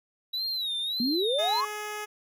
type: tone with vibrato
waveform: triangle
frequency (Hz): 3883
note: B7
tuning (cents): -30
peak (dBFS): -27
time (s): 0.33-1.61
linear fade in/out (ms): 10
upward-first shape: sine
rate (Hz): 1.7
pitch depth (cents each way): 140
type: exponential sweep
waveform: sine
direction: up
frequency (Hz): 226 to 1156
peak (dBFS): -25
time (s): 1-1.65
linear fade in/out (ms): 2
type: tone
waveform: 10% pulse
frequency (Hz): 421.2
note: G#4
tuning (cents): +24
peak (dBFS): -25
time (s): 1.38-2.06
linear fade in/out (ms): 20
effects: none